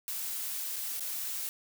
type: noise with dropouts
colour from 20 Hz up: blue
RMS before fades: -36 dBFS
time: 0.08-1.49 s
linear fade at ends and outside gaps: 0 ms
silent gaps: 0.76-0.764 / 0.996-1.006 s
effects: none